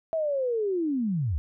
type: linear sweep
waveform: sine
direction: down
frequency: 659.3 to 63.8 Hz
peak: -24 dBFS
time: 0.13-1.38 s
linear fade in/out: 0 ms
effects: none